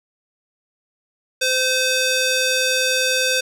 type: tone with band-pass filter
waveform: square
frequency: 515 Hz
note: C5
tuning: 28 cents flat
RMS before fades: -19 dBFS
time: 1.41-3.41 s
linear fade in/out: 10 ms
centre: 4600 Hz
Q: 0.73
effects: none